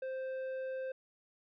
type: tone with tanh clipping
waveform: sine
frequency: 523.3 Hz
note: C5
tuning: in tune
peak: -38 dBFS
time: 0.02-0.92 s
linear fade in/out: 5 ms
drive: 8 dB
effects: none